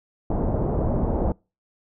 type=low-pass noise; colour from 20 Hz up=pink; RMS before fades=-23 dBFS; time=0.3-1.32 s; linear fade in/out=2 ms; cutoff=760 Hz; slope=24 dB/octave; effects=noise-tail reverb RT60 0.3 s tail -26 dB re dry